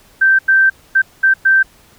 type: tone bursts at uneven times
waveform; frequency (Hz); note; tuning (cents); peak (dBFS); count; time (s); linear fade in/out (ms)
sine; 1561; G6; -8; -7; 5; 0.21-0.39 / 0.48-0.7 / 0.95-1.02 / 1.23-1.34 / 1.45-1.63; 10
effects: pink hiss -48 dBFS RMS until 1.98 s